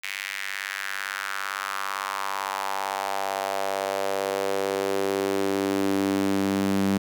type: tone with high-pass filter sweep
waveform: sawtooth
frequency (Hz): 97.8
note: G2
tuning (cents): -4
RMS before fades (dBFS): -27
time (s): 0.03-6.98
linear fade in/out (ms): 10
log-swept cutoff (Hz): 2200 to 210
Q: 3
effects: none